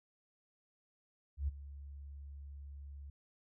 sine tone with ADSR envelope, 70.5 Hz, C#2, 30 cents sharp, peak -30 dBFS, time 1.37-3.1 s, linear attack 110 ms, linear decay 19 ms, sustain -16 dB, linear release 4 ms, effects none

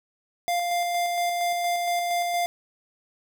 square tone with tremolo, 698.5 Hz, F5, in tune, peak -23 dBFS, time 0.48-2.46 s, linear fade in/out 0 ms, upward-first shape square, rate 4.3 Hz, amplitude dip 25%, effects none

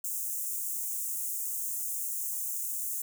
white high-pass noise, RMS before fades -34 dBFS, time 0.04-3.02 s, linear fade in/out 5 ms, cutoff 6600 Hz, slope 48 dB/octave, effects none

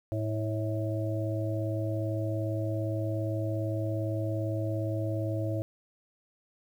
harmonic tone with a mistuned harmonic, 108.2 Hz, A2, 29 cents flat, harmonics 1 / 3 / 5 / 6, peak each -30 / -35 / -37 / -38 dBFS, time 0.12-5.62 s, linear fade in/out 0 ms, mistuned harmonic 5, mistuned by +34 cents, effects 10-bit

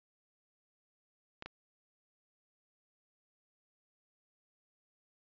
clicks, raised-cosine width 0.3 ms, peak -27 dBFS, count 2, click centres 1.424 / 1.46 s, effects resampled to 16000 Hz

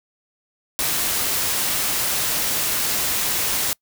white noise, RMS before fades -22 dBFS, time 0.79-3.73 s, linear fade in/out 0 ms, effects noise-tail reverb RT60 0.1 s tail -26 dB re dry

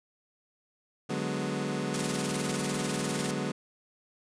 25% pulse chord, G# half-diminished seventh, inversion second, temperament equal, 146.83 / 185 / 207.7 / 246.9 Hz, D3 / F#3 / G#3 / B3, 0 / 0 / 0 / 0 cents, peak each -32 dBFS, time 1.09-3.52 s, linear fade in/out 10 ms
white noise with tremolo, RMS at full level -34 dBFS, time 1.94-3.31 s, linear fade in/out 2 ms, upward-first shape square, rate 20 Hz, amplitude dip 50%
effects resampled to 22050 Hz

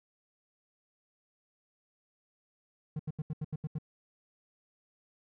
triangle tone bursts, 153.2 Hz, D#3, 27 cents flat, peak -30 dBFS, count 8, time 2.96-3.785 s, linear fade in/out 5 ms, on 34 ms, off 79 ms, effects none

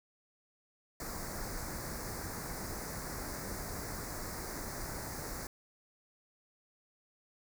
pink band-stop noise, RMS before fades -41 dBFS, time 1-5.47 s, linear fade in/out 2 ms, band 2100 to 4500 Hz, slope 48 dB/octave, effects none

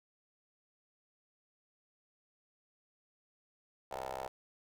15% pulse ring-modulated tone, 65.41 Hz, C2, in tune, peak -30 dBFS, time 3.91-4.28 s, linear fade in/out 5 ms, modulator 708 Hz, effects none

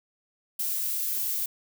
violet noise, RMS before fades -29 dBFS, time 0.59-1.46 s, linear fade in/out 5 ms, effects none

